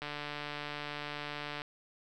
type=click train; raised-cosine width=0.3 ms; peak=-23 dBFS; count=236; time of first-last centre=0.02-1.619 s; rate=147 Hz; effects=none